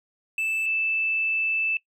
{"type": "tone pair in turn", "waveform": ["triangle", "sine"], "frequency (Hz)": [2637, 2637], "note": ["E7", "E7"], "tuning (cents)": [0, 0], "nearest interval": "unison", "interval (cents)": 0, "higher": "neither", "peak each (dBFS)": -22, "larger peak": "neither", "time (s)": [[0.38, 0.66], [0.66, 1.77]], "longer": "second", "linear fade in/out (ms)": 2, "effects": ["noise-tail reverb RT60 0.1 s tail -20 dB re dry"]}